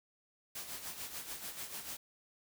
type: noise with tremolo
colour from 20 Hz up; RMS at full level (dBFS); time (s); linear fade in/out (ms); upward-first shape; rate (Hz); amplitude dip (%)
white; -42; 0.55-1.97; 5; sine; 6.8; 60
effects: none